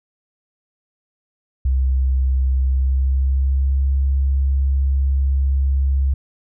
sine tone with pitch glide, 65.41 to 67.83 Hz, C2 to C#2, 0 to -37 cents, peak -14 dBFS, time 1.65-6.14 s, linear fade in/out 5 ms, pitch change +63 cents, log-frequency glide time 2.57-3.85 s, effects none

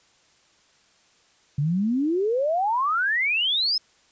sine exponential sweep, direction up, 136.9 to 5274 Hz, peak -20 dBFS, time 1.58-3.78 s, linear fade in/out 5 ms, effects white hiss -60 dBFS RMS until 4.11 s + resampled to 16000 Hz

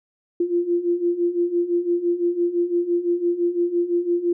sine beating tone pair, 343.7 / 349.6 Hz, F4 / F4, -28 / +2 cents, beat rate 5.9 Hz, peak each -24 / -20 dBFS, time 0.4-4.33 s, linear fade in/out 5 ms, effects none

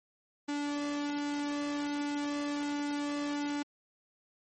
sawtooth tone with flanger, 290 Hz, D4, 22 cents flat, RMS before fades -34 dBFS, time 0.48-3.63 s, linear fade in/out 10 ms, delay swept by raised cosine 1.6 to 2.15 ms, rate 1.3 Hz, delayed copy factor -0.55, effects MP3 32 kbps

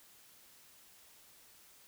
silence, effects white hiss -61 dBFS RMS until 1.87 s

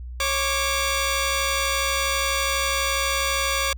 10% pulse tone pair together, 548 / 1168.2 Hz, C#5 / D6, -20 / -10 cents, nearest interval octave + minor second, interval 1310 cents, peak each -16 dBFS, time 0.2-3.73 s, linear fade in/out 2 ms, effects added 61 Hz sine -32 dBFS peak until 3.77 s

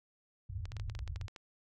white low-pass noise, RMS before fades -41 dBFS, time 0.49-1.28 s, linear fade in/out 10 ms, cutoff 120 Hz, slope 96 dB/octave
clicks, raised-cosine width 0.2 ms, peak -30 dBFS, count 12, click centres 0.655 / 0.719 / 0.767 / 0.798 / 0.898 / 0.951 / 0.991 / 1.077 / 1.16 / 1.213 / 1.282 / 1.362 s
effects none

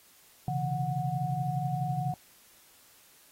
sine tone cluster, 127.8 / 139.7 / 164.3 / 734 Hz, C3 / C#3 / E3 / F#5, -40 / +14 / -5 / -14 cents, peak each -36 / -32 / -35 / -33 dBFS, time 0.48-2.14 s, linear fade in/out 2 ms, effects white hiss -59 dBFS RMS until 3.31 s + AAC 48 kbps

